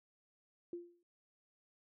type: tone with exponential decay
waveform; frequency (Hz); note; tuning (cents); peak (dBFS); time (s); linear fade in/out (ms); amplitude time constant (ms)
sine; 347; F4; -11; -38; 0.73-1.03; 2; 64
effects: none

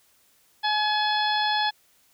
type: harmonic tone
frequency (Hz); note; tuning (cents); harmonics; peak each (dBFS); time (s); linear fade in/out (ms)
848; G#5; +36; 1 / 2 / 3 / 4 / 5 / 6; -24 / -28 / -38 / -28 / -32 / -36; 0.63-1.71; 20
effects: white hiss -62 dBFS RMS until 2.13 s

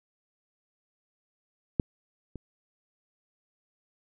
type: clicks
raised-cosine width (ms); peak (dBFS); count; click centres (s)
3; -10 / -26; 2; 1.798 / 2.357
effects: none

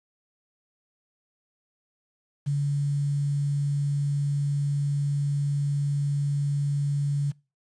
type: tone with quantisation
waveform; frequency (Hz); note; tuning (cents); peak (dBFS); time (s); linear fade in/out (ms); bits
sine; 142.9; D3; -47; -22; 2.46-7.32; 20; 8
effects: noise-tail reverb RT60 0.3 s tail -23 dB re dry + resampled to 22050 Hz

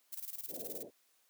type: noise with tremolo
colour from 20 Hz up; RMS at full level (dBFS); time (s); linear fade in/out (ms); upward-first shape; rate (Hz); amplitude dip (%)
violet; -42; 0.12-0.83; 10; square; 19; 75
type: low-pass noise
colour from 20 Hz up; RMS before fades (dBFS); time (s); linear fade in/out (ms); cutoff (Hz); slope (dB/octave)
white; -46; 0.48-0.91; 50; 610; 48
effects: white hiss -72 dBFS RMS until 1.29 s + high-pass 300 Hz 12 dB/octave

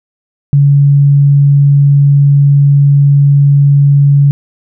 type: tone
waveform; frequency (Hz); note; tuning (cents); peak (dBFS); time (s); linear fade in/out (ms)
sine; 141.7; C#3; +38; -3; 0.53-4.31; 0
effects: none

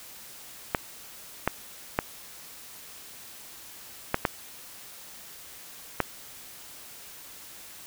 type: clicks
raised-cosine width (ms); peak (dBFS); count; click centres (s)
0.5; -7; 6; 0.748 / 1.476 / 1.989 / 4.144 / 4.252 / 6.003
effects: white hiss -46 dBFS RMS until 7.86 s

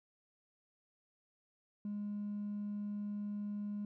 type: tone with hard clipping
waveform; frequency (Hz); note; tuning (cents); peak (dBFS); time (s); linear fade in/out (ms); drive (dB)
sine; 206.2; G#3; -12; -38; 1.85-3.85; 2; 1
effects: none

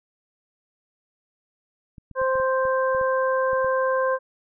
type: clicks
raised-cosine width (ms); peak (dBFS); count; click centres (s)
5; -30; 10; 1.982 / 2.113 / 2.216 / 2.355 / 2.4 / 2.653 / 2.949 / 3.013 / 3.532 / 3.646
type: harmonic tone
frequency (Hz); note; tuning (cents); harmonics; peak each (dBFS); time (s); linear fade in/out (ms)
523.3; C5; 0; 1 / 2 / 3; -21 / -25 / -29; 2.15-4.19; 50
effects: none

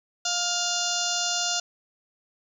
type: harmonic tone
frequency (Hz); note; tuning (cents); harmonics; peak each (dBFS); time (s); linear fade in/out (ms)
704; F5; +14; 1 / 2 / 4 / 5 / 6 / 7 / 8 / 9 / 10; -33 / -33 / -33 / -33 / -33 / -33 / -33 / -33 / -33; 0.25-1.6; 5
effects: 9-bit

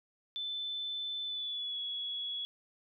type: tone with pitch glide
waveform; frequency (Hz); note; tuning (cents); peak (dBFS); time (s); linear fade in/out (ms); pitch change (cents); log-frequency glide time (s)
sine; 3520 to 3365; A7 to G#7; 0 to +22; -35; 0.36-2.45; 0; -78; 1.25-1.79
effects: none

